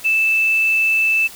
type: tone with quantisation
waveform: sine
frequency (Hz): 2637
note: E7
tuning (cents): 0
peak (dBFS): -13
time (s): 0.04-1.28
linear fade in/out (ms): 20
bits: 6
effects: white hiss -38 dBFS RMS until 1.35 s